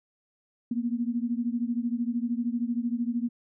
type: beating tone pair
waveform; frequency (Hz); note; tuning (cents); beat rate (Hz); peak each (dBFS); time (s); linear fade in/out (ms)
sine; 233.1 / 246.1; A#3 / B3; 0 / -6; 13; -28 / -30; 0.71-3.29; 5
effects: none